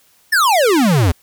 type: exponential sweep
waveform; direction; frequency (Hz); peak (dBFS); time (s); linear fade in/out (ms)
square; down; 1840 to 77.78; -11; 0.32-1.12; 10
effects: white hiss -54 dBFS RMS until 1.22 s